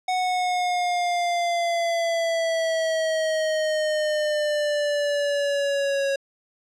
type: exponential sweep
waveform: square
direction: down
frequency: 740 to 550 Hz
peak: -22 dBFS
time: 0.08-6.16 s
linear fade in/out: 5 ms
effects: low-pass 7000 Hz 12 dB/octave